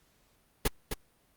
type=noise with echo; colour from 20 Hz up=pink; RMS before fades=-25 dBFS; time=0.65-0.68 s; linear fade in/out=5 ms; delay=260 ms; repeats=1; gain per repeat=-7 dB; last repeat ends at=0.94 s; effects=pink hiss -68 dBFS RMS until 1.36 s + Opus 48 kbps